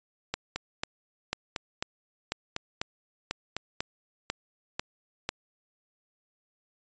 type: two click trains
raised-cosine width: 0.2 ms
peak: -12 / -14 dBFS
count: 11 / 4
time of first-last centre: 0.34-5.29 / 0.56-3.566 s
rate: 2.02 / 0.998 Hz
effects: resampled to 16000 Hz